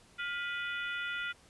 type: harmonic tone with a mistuned harmonic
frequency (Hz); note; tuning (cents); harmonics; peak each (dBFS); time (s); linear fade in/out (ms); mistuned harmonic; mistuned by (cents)
493.9; B4; 0; 3 / 4 / 5 / 6 / 7; -36 / -42 / -43 / -45 / -46; 0.18-1.33; 20; 3; -85
effects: pink hiss -61 dBFS RMS until 1.49 s + resampled to 24000 Hz